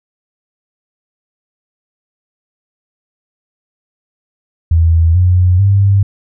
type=tone with pitch steps; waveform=sine; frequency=82.41 / 90.39 / 99.14 Hz; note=E2 / F#2 / G2; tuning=0 / -40 / +20 cents; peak=-6 dBFS; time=4.71-6.03 s; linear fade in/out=5 ms; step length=440 ms; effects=none